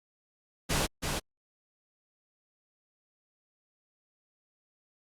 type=noise with echo; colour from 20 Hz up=pink; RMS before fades=-28 dBFS; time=0.69-0.87 s; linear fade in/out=20 ms; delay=330 ms; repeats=1; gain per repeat=-4 dB; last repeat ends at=1.2 s; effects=low-pass 11000 Hz 12 dB/octave + Opus 48 kbps